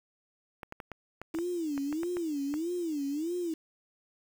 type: clicks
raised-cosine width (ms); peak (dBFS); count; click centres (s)
0.5; -25; 12; 0.632 / 0.724 / 0.802 / 0.917 / 1.216 / 1.349 / 1.387 / 1.778 / 1.927 / 2.033 / 2.169 / 2.54
type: tone with vibrato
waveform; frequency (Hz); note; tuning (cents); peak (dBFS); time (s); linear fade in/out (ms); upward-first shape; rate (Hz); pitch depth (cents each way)
sine; 314.4; D#4; +18; -30; 1.34-3.54; 5; sine; 1.6; 220
effects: 8-bit